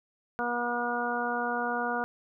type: harmonic tone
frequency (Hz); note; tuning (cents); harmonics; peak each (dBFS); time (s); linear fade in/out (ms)
240.6; B3; -45; 1 / 2 / 3 / 4 / 5 / 6; -36 / -35 / -33 / -36 / -37 / -33; 0.39-2.04; 0
effects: none